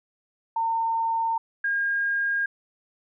sine tone pair in turn, 909 / 1619.7 Hz, A#5 / G#6, -44 / -44 cents, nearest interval minor seventh, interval 1000 cents, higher second, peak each -22 dBFS, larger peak neither, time 0.56-1.38 / 1.64-2.46 s, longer neither, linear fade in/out 5 ms, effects none

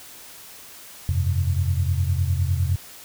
sine chord, F suspended second, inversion none, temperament equal with one note detuned, 87.31 / 97.1 / 130.81 Hz, F2 / G2 / C3, 0 / -16 / 0 cents, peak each -21 / -25 / -26 dBFS, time 1.09-2.76 s, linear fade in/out 0 ms, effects white hiss -43 dBFS RMS until 3.04 s

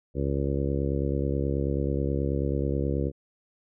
harmonic tone, 69.3 Hz, C#2, in tune, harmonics 1 / 2 / 3 / 4 / 5 / 6 / 7 / 8, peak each -29 / -30 / -35 / -33 / -33 / -36 / -34 / -39 dBFS, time 0.14-3.12 s, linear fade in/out 50 ms, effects none

